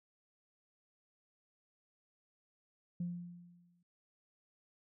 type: tone with exponential decay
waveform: sine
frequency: 174.61 Hz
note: F3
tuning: in tune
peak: -33 dBFS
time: 3-3.83 s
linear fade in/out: 5 ms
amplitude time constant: 180 ms
effects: tanh soft clip ceiling -30 dBFS